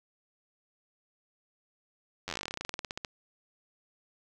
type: slowing click train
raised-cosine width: 0.2 ms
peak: -18 dBFS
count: 25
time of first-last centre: 2.28-3.048 s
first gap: 10 ms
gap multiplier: 1.09
effects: none